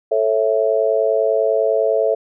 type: chord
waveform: sine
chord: A major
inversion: none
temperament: just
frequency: 440 / 550 / 660 Hz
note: A4 / C#5 / E5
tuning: 0 / -14 / +2 cents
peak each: -18 / -19 / -18 dBFS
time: 0.11-2.15 s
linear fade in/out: 10 ms
effects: none